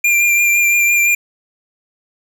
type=tone with vibrato; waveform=square; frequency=2386 Hz; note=D7; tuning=27 cents sharp; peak=-11 dBFS; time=0.04-1.15 s; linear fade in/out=5 ms; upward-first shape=triangle; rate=5.9 Hz; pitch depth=24 cents each way; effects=none